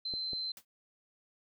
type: tone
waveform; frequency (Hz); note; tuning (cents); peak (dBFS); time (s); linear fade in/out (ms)
sine; 4091; C8; -40; -34; 0.05-0.52; 5
type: clicks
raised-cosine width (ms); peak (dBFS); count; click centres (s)
2; -32; 2; 0.138 / 0.333
type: noise with exponential decay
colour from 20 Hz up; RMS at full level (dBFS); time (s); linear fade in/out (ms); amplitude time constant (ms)
white; -45; 0.57-0.65; 2; 17
effects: none